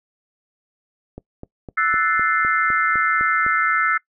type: click train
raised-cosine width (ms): 2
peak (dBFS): -20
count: 10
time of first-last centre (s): 1.18-3.464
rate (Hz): 3.94
type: chord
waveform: sine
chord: F# half-diminished seventh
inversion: third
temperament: equal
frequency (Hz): 1318.5 / 1480 / 1760 / 2093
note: E6 / F#6 / A6 / C7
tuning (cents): 0 / 0 / 0 / 0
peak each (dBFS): -19 / -23 / -23 / -23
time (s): 1.77-3.98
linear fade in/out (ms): 10
effects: noise-tail reverb RT60 0.1 s tail -22 dB re dry